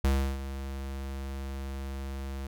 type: tone with ADSR envelope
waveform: square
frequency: 67.8 Hz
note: C#2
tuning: 38 cents flat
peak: -22 dBFS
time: 0.04-2.47 s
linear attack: 4 ms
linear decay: 330 ms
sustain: -13 dB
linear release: 4 ms
effects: none